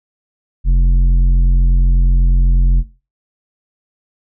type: tone with tanh clipping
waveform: sine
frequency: 44.1 Hz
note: F1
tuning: 18 cents sharp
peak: -9 dBFS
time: 0.64-2.84 s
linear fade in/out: 50 ms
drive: 8 dB
effects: noise-tail reverb RT60 0.3 s tail -17 dB re dry